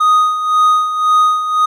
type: tone with tremolo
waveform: triangle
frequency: 1244.5 Hz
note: D#6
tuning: in tune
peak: -5 dBFS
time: 0-1.66 s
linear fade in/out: 10 ms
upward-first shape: sine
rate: 1.9 Hz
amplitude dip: 65%
effects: none